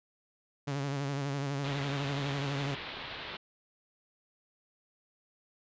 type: tone with vibrato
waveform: sawtooth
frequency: 140 Hz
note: C#3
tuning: 18 cents sharp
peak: -28 dBFS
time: 0.67-2.75 s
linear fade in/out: 10 ms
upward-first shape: sine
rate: 12 Hz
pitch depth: 54 cents each way
type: low-pass noise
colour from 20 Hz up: white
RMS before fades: -42 dBFS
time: 1.64-3.37 s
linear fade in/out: 5 ms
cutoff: 4000 Hz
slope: 48 dB/octave
effects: resampled to 16000 Hz